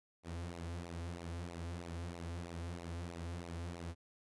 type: tone with flanger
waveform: sawtooth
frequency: 85.5 Hz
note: F2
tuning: 36 cents flat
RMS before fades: -44 dBFS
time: 0.23-3.95 s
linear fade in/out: 50 ms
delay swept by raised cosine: 0.6 to 5.5 ms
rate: 3.1 Hz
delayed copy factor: -0.7
effects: resampled to 24000 Hz